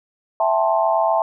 sine chord, A minor seventh, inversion second, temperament just, 660 / 792 / 880 / 1056 Hz, E5 / G5 / A5 / C6, +2 / +18 / 0 / +16 cents, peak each -18 / -23 / -20 / -24 dBFS, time 0.4-1.22 s, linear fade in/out 2 ms, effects none

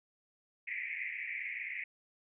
white band-pass noise, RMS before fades -40 dBFS, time 0.67-1.84 s, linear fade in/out 5 ms, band 1900 to 2400 Hz, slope 96 dB/octave, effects none

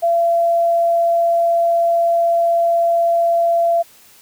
sine tone, 679 Hz, F5, 49 cents flat, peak -12 dBFS, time 0.02-3.83 s, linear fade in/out 20 ms, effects white hiss -47 dBFS RMS until 4.21 s

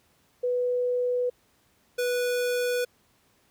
sine / square tone pair in turn, 493.9 / 491.3 Hz, B4 / B4, 0 / -9 cents, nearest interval unison, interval 9 cents, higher first, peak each -23 / -25 dBFS, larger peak first, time 0.43-1.3 / 1.98-2.85 s, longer neither, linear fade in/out 10 ms, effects pink hiss -65 dBFS RMS until 3.5 s + high-pass 60 Hz 12 dB/octave

